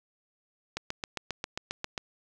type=click train; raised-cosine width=0.2 ms; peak=-15 dBFS; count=10; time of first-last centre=0.77-1.978 s; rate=7.45 Hz; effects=none